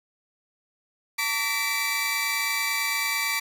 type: tone cluster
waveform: sawtooth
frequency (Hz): 906 / 1146 / 1902 / 2003 / 2321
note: A#5 / D6 / A#6 / B6 / D7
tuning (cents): -50 / -43 / +34 / +24 / -21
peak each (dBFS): -32 / -30 / -32 / -28 / -23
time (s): 1.18-3.4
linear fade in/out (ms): 10
effects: none